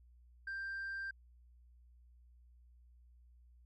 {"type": "tone", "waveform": "sine", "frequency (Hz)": 1580, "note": "G6", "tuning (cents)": 13, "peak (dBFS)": -37, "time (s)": [0.47, 1.11], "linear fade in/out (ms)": 5, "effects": ["tanh soft clip ceiling -38 dBFS", "added 60 Hz sine -60 dBFS peak until 3.65 s"]}